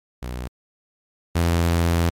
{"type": "tone pair in turn", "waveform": "sawtooth", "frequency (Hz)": [61.74, 84.73], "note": ["B1", "E2"], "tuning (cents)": [0, 48], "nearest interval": "perfect fourth", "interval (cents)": 548, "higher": "second", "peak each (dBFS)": [-24, -13], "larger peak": "second", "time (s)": [[0.22, 0.48], [1.35, 2.1]], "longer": "second", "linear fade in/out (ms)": 10, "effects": ["MP3 64 kbps"]}